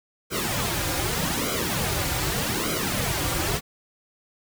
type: noise with flanger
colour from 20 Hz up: pink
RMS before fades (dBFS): -26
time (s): 0.3-3.61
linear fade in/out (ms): 50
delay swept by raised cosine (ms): 1.1 to 4.7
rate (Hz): 0.83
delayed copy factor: -0.85
effects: none